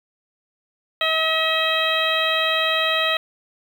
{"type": "harmonic tone", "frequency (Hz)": 640, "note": "D#5", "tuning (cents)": 49, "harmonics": [1, 2, 3, 4, 5, 6], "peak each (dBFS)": [-25, -25, -25, -25, -25, -25], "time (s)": [1.01, 3.17], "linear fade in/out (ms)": 2, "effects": ["7-bit"]}